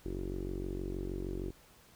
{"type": "tone with low-pass filter", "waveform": "sawtooth", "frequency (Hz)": 46.44, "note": "F#1", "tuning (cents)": 7, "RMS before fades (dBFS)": -38, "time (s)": [0.05, 1.51], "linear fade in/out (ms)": 10, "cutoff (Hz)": 360, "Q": 7, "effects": ["pink hiss -61 dBFS RMS until 1.95 s"]}